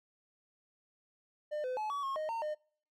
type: tone with pitch steps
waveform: triangle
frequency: 601 / 508 / 857 / 1135 / 1083 / 620 / 913 / 608 Hz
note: D5 / B4 / A5 / C#6 / C#6 / D#5 / A#5 / D#5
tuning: +40 / +49 / -46 / +41 / -41 / -6 / -36 / -40 cents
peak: -32 dBFS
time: 1.51-2.55 s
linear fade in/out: 20 ms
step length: 130 ms
effects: noise-tail reverb RT60 0.5 s tail -25 dB re dry